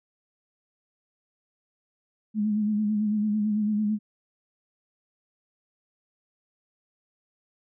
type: tone with vibrato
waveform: sine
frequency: 211.2 Hz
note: G#3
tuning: 29 cents sharp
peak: -22 dBFS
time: 2.34-3.99 s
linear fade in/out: 50 ms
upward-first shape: sine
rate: 9 Hz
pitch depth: 43 cents each way
effects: none